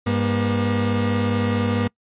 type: tone pair together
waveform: 30% pulse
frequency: 100.7 / 239.5 Hz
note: G2 / A#3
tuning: +47 / +47 cents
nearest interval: octave + minor third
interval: 1500 cents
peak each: -19 dBFS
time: 0.06-1.88 s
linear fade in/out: 10 ms
effects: noise-tail reverb RT60 0.1 s tail -25 dB re dry + resampled to 8000 Hz